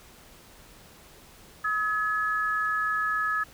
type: tone pair together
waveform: sine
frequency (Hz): 1276.4 / 1700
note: D#6 / G#6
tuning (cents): +44 / +40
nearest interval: perfect fourth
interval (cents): 496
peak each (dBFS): -27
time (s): 1.64-3.44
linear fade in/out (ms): 10
effects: pink hiss -52 dBFS RMS until 3.53 s